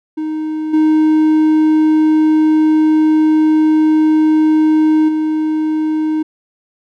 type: tone with level steps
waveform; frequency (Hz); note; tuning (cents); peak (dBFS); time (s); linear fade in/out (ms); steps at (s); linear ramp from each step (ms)
triangle; 311.1; D#4; 0; -15 / -6 / -11; 0.17-6.23; 10; 0.73 / 5.08; 10
effects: none